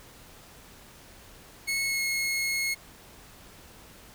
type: tone with pitch glide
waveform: sawtooth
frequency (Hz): 2189 to 2168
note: C#7 to C#7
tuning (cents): -22 to -39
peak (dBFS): -23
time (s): 1.67-2.75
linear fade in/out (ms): 20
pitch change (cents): -17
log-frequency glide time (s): 1.85-2.01
effects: pink hiss -51 dBFS RMS until 4.14 s